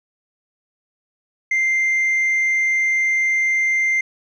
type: tone with tanh clipping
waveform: sine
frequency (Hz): 2092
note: C7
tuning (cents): -1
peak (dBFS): -16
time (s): 1.51-4.01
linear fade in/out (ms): 5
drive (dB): 1
effects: none